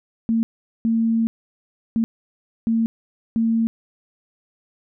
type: tone bursts at uneven times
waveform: sine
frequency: 227 Hz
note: A#3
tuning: 46 cents flat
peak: -16 dBFS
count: 5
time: 0.29-0.43 / 0.85-1.27 / 1.96-2.04 / 2.67-2.86 / 3.36-3.67 s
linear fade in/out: 0 ms
effects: none